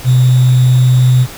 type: tone with sample-and-hold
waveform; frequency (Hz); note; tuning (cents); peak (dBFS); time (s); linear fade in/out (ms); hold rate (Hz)
sine; 126.8; B2; +46; -5; 0.04-1.27; 50; 3675
effects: pink hiss -30 dBFS RMS until 1.37 s